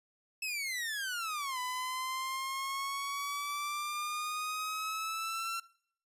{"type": "exponential two-way sweep", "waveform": "sawtooth", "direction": "down then up", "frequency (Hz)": [2637, 998, 1359], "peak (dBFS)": -31, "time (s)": [0.42, 5.6], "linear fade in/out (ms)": 5, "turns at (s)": 1.59, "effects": ["noise-tail reverb RT60 0.6 s tail -21 dB re dry", "resampled to 32000 Hz"]}